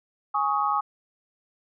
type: chord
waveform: sine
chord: Ab suspended fourth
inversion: none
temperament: equal with one note detuned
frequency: 830.6 / 1108.7 / 1258.2 Hz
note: Ab5 / Db6 / Eb6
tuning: 0 / 0 / +19 cents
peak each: -26 dBFS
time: 0.34-0.81 s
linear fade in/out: 10 ms
effects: none